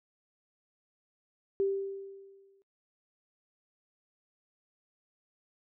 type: tone with exponential decay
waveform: sine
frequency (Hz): 392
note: G4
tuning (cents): 0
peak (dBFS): -24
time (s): 1.6-2.62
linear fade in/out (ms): 0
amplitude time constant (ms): 220
effects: noise-tail reverb RT60 0.1 s tail -21 dB re dry